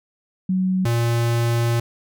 sine / square tone pair in turn, 186.4 / 117.42 Hz, F#3 / A#2, +13 / +13 cents, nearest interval minor sixth, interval 800 cents, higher first, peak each -17 / -18 dBFS, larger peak first, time 0.49-0.85 / 0.85-1.8 s, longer second, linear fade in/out 5 ms, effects none

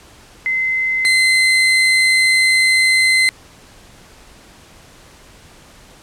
sine / 35% pulse tone pair in turn, 2058 / 2058 Hz, C7 / C7, -29 / -29 cents, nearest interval unison, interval 0 cents, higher neither, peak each -15 / -9 dBFS, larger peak second, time 0.46-1.05 / 1.05-3.29 s, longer second, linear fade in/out 0 ms, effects pink hiss -44 dBFS RMS until 6.02 s + low-pass 10000 Hz 12 dB/octave

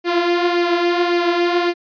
sawtooth tone with flanger, 348 Hz, F4, 6 cents flat, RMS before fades -17 dBFS, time 0.04-1.74 s, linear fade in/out 50 ms, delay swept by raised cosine 0.39 to 5.39 ms, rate 1.8 Hz, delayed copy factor +0.5, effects resampled to 11025 Hz

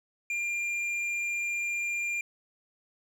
triangle tone with hard clipping, 2395 Hz, D7, 33 cents sharp, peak -30 dBFS, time 0.3-2.21 s, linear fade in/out 2 ms, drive 9 dB, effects none

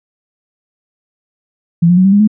sine tone with pitch steps, 169.2 / 177.2 / 185.58 / 194.36 / 203.6 / 213.2 Hz, E3 / F3 / F#3 / G3 / G#3 / G#3, +45 / +25 / +5 / -15 / -34 / +46 cents, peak -5 dBFS, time 1.82-2.276 s, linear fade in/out 10 ms, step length 76 ms, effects none

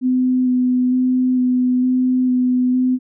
sine tone with vibrato, 252.8 Hz, B3, 41 cents sharp, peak -13 dBFS, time 0.01-2.99 s, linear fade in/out 50 ms, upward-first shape square, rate 1.1 Hz, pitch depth 11 cents each way, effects none

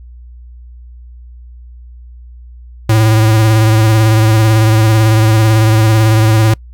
square tone with vibrato, 110 Hz, A2, in tune, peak -7 dBFS, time 2.89-6.54 s, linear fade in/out 5 ms, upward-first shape sine, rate 18 Hz, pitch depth 36 cents each way, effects noise-tail reverb RT60 0.1 s tail -26 dB re dry + added 60 Hz sine -31 dBFS peak until 6.73 s

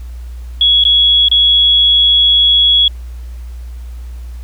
sine tone with dropouts, 3351 Hz, G#7, 15 cents sharp, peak -6 dBFS, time 0.61-2.88 s, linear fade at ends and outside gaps 2 ms, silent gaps 0.839-0.851 / 1.285-1.314 s, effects added 60 Hz sine -24 dBFS peak until 4.43 s + pink hiss -47 dBFS RMS until 4.43 s

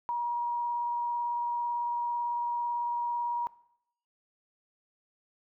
sine tone with vibrato, 954 Hz, A#5, 40 cents sharp, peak -28 dBFS, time 0.09-3.47 s, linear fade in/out 0 ms, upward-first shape sine, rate 18 Hz, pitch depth 8 cents each way, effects noise-tail reverb RT60 0.7 s tail -19 dB re dry

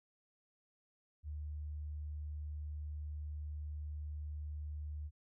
sine tone, 75 Hz, D2, 37 cents sharp, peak -40 dBFS, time 1.23-5.11 s, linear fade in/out 50 ms, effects none

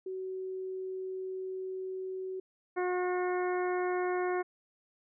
sine tone, 375.8 Hz, F#4, 27 cents sharp, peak -35 dBFS, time 0.06-2.4 s, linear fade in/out 5 ms
harmonic tone, 361.6 Hz, F#4, 40 cents flat, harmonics 1 / 2 / 3 / 4 / 5 / 6, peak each -30 / -36 / -40 / -42 / -44 / -46 dBFS, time 2.76-4.43 s, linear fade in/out 20 ms
effects none

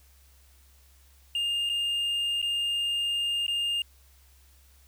triangle tone with dropouts, 2817 Hz, F7, 14 cents sharp, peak -24 dBFS, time 1.35-3.82 s, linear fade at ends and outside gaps 2 ms, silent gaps 1.692-1.697 / 2.417-2.426 / 3.466-3.48 s, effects added 67 Hz sine -56 dBFS peak until 4.87 s + white hiss -62 dBFS RMS until 4.87 s

